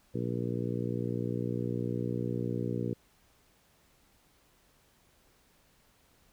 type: harmonic tone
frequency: 59.9 Hz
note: A#1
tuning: 48 cents sharp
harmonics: 2 / 3 / 4 / 5 / 6 / 7 / 8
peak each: -35 / -37 / -38 / -39 / -40 / -40 / -41 dBFS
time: 0.14-2.94 s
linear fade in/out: 10 ms
effects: pink hiss -66 dBFS RMS until 6.32 s